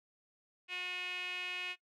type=tone with band-pass filter; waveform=sawtooth; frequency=361.6 Hz; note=F#4; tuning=40 cents flat; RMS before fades=-40 dBFS; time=0.68-1.76 s; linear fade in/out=50 ms; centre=2600 Hz; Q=6.5; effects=noise-tail reverb RT60 0.1 s tail -18 dB re dry